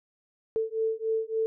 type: beating tone pair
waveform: sine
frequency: 442.8 / 446.3 Hz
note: A4 / A4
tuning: +11 / +25 cents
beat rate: 3.5 Hz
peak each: -29 dBFS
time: 0.56-1.46 s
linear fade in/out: 0 ms
effects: none